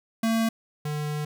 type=tone pair in turn; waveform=square; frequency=225.8 / 149.63 Hz; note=A3 / D3; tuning=+45 / +33 cents; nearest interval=perfect fifth; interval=712 cents; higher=first; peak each=-22 / -28 dBFS; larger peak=first; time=0.23-0.49 / 0.85-1.25 s; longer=second; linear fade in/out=5 ms; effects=none

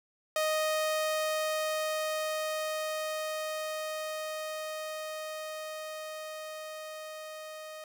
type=tone with level ramp; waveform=sawtooth; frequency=622.3 Hz; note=D#5; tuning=in tune; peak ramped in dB=-23 to -38 dBFS; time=0.36-7.84 s; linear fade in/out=2 ms; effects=none

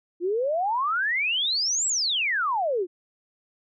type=exponential two-way sweep; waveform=sine; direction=up then down; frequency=333.9 to 7902 to 333.9 Hz; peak=-22 dBFS; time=0.2-2.87 s; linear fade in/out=50 ms; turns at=1.87 s; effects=none

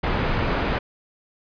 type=low-pass noise; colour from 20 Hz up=pink; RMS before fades=-23 dBFS; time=0.03-0.79 s; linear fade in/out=10 ms; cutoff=2300 Hz; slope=12 dB/octave; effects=resampled to 11025 Hz

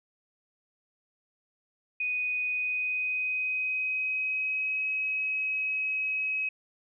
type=tone with pitch glide; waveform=sine; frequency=2489 to 2549 Hz; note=D#7 to D#7; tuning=0 to +41 cents; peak=-27 dBFS; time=2-6.49 s; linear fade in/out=5 ms; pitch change=+41 cents; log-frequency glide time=2.49-4.87 s; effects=none

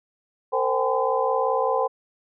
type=tone cluster; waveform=sine; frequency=456.8 / 522 / 774 / 832 / 1020 Hz; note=A#4 / C5 / G5 / G#5 / C6; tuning=-35 / -4 / -22 / +3 / -44 cents; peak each=-26 / -24 / -27 / -30 / -26 dBFS; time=0.52-1.88 s; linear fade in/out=20 ms; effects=none

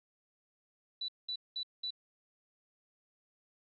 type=tone bursts; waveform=sine; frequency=3963 Hz; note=B7; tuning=5 cents sharp; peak=-35 dBFS; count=4; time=1.01-1.906 s; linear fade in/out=5 ms; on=74 ms; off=200 ms; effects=none

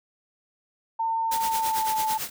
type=tone with pitch glide; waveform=sine; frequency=904 to 876.2 Hz; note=A5 to A5; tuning=+47 to -7 cents; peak=-23 dBFS; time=0.99-2.18 s; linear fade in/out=10 ms; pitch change=-54 cents; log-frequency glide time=1.39-1.96 s
type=noise with tremolo; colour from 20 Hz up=white; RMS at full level=-29 dBFS; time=1.31-2.3 s; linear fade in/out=10 ms; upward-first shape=triangle; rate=9 Hz; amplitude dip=85%
effects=none

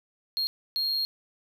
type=tone bursts at uneven times; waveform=triangle; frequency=4249 Hz; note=C8; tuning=26 cents sharp; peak=-24 dBFS; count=2; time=0.37-0.47 / 0.76-1.05 s; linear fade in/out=0 ms; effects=none

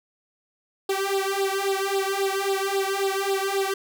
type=tone with flanger; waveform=sawtooth; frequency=390.9 Hz; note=G4; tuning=5 cents flat; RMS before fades=-25 dBFS; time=0.89-3.74 s; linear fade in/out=5 ms; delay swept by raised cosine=0.23 to 1.93 ms; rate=3.7 Hz; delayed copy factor=+0.95; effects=none

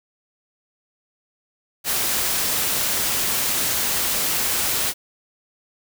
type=noise; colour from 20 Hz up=white; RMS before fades=-22 dBFS; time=1.84-4.94 s; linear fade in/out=50 ms; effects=none

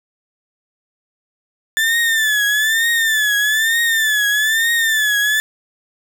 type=tone with vibrato; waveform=35% pulse; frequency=1760 Hz; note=A6; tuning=in tune; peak=-12 dBFS; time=1.77-5.4 s; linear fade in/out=0 ms; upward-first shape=triangle; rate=1.1 Hz; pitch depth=110 cents each way; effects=none

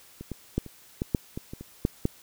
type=clicks; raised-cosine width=3 ms; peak=-25 / -20 / -12 / -28 / -14 / -9 / -20 / -24 / -26 / -9 / -10 dBFS; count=11; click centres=0.21 / 0.317 / 0.58 / 0.663 / 1.019 / 1.148 / 1.375 / 1.535 / 1.61 / 1.851 / 2.054 s; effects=white hiss -54 dBFS RMS until 2.22 s

